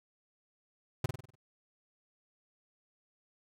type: tone with echo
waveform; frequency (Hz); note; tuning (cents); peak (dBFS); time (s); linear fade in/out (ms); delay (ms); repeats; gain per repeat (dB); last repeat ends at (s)
45% pulse; 127.4; C3; -46; -26; 1.04-1.06; 5; 49; 6; -6; 1.354
effects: none